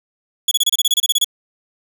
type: tone bursts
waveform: sawtooth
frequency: 3378 Hz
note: G#7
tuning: 29 cents sharp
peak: -9 dBFS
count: 13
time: 0.48-1.245 s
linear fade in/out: 5 ms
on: 33 ms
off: 28 ms
effects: none